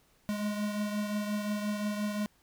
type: beating tone pair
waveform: square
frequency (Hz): 207.7 / 213.4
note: G#3 / G#3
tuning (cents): 0 / +47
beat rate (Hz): 5.7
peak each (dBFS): -32 / -40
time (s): 0.29-2.26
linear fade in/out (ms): 0
effects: pink hiss -67 dBFS RMS until 2.42 s